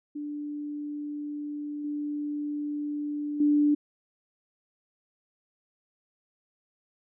sine tone with level steps, 294.2 Hz, D4, 3 cents sharp, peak -32 / -29 / -19 dBFS, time 0.15-3.75 s, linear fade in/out 10 ms, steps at 1.84 / 3.4 s, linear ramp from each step 5 ms, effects none

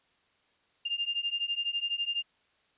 sine beating tone pair, 2798 / 2810 Hz, F7 / F7, +3 / +10 cents, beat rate 12 Hz, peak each -33 / -32 dBFS, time 0.85-2.23 s, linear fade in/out 10 ms, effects white hiss -69 dBFS RMS until 2.77 s + resampled to 8000 Hz

